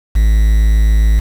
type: tone with quantisation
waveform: triangle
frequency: 53.7 Hz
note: A1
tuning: 41 cents flat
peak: -5 dBFS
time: 0.15-1.2 s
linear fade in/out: 10 ms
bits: 5
effects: none